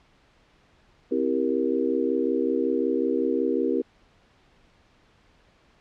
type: chord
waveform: sine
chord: C dominant seventh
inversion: none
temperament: just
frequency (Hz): 261.6 / 327 / 392.4 / 470.9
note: C4 / E4 / G4 / Bb4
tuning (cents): 0 / -14 / +2 / +18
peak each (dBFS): -27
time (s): 1.11-3.82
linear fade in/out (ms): 10
effects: pink hiss -60 dBFS RMS until 5.8 s + low-pass 4000 Hz 12 dB/octave